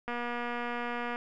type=click train; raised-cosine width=0.5 ms; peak=-21 dBFS; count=260; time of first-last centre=0.08-1.159 s; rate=240 Hz; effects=none